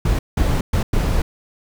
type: noise bursts at uneven times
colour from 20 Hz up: brown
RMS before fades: -17 dBFS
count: 4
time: 0.05-0.19 / 0.37-0.61 / 0.73-0.83 / 0.93-1.22 s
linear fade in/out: 5 ms
effects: none